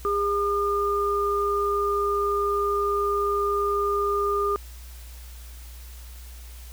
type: tone pair together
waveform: sine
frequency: 406.1 / 1212 Hz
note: G#4 / D#6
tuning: -39 / -46 cents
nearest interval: octave + perfect fifth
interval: 1893 cents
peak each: -24 dBFS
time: 0.05-4.56 s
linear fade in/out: 0 ms
effects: added 60 Hz sine -39 dBFS peak until 6.72 s + white hiss -49 dBFS RMS until 6.72 s